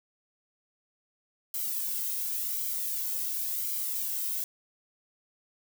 violet noise with flanger, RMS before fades -32 dBFS, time 1.54-4.44 s, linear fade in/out 2 ms, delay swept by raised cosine 1.1 to 1.76 ms, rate 0.92 Hz, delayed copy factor -0.6, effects none

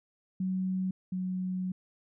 sine tone pair in turn, 186.9 / 184.65 Hz, F#3 / F#3, +18 / -3 cents, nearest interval unison, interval 21 cents, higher first, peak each -28 / -30 dBFS, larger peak first, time 0.4-0.91 / 1.12-1.72 s, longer second, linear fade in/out 5 ms, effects none

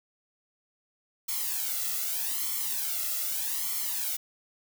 blue noise with flanger, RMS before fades -31 dBFS, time 1.28-4.17 s, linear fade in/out 10 ms, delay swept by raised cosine 0.92 to 1.52 ms, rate 0.82 Hz, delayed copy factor +0.95, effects none

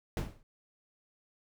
brown noise with exponential decay, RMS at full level -27 dBFS, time 0.17-0.43 s, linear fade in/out 1 ms, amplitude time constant 55 ms, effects none

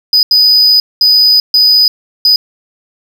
triangle tone bursts at uneven times, 4978 Hz, D#8, in tune, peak -3 dBFS, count 5, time 0.13-0.23 / 0.31-0.8 / 1.01-1.4 / 1.54-1.88 / 2.25-2.36 s, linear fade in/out 2 ms, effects none

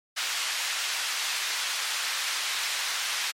white band-pass noise, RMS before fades -30 dBFS, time 0.16-3.32 s, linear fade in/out 20 ms, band 1200 to 4800 Hz, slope 12 dB/octave, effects MP3 64 kbps

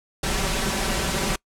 pink noise with comb filter, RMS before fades -24 dBFS, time 0.23-1.36 s, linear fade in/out 5 ms, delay 5.2 ms, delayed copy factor +0.6, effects noise-tail reverb RT60 0.1 s tail -25 dB re dry + low-pass 10000 Hz 12 dB/octave

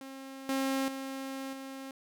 sawtooth tone with level steps, 268.5 Hz, C4, 45 cents sharp, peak -39 / -25 / -33 / -37 dBFS, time 0.01-1.91 s, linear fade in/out 2 ms, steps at 0.49 / 0.88 / 1.53 s, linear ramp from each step 2 ms, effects none

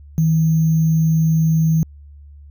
sine tone with sample-and-hold, 160 Hz, D#3, 49 cents sharp, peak -12 dBFS, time 0.18-1.83 s, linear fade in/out 0 ms, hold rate 6300 Hz, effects added 72 Hz sine -38 dBFS peak until 2.5 s

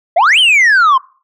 sine exponential two-way sweep, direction up then down, 622.3 to 3200 to 1015 Hz, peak -3 dBFS, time 0.16-0.98 s, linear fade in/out 10 ms, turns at 0.39 s, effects noise-tail reverb RT60 0.4 s tail -24 dB re dry + tanh soft clip ceiling -5 dBFS

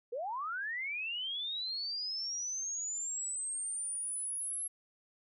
sine linear sweep, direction up, 444.3 to 11175 Hz, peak -35 dBFS, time 0.12-4.68 s, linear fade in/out 10 ms, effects none

